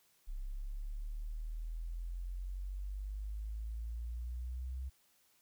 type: exponential sweep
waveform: sine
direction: up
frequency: 32.92 to 65.41 Hz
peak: -38 dBFS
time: 0.27-4.9 s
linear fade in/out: 20 ms
effects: white hiss -71 dBFS RMS until 5.41 s